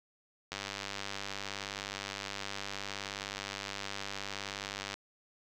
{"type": "click train", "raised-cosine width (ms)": 0.2, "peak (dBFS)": -20, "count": 440, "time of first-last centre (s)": [0.52, 4.941], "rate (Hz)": 99.3, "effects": []}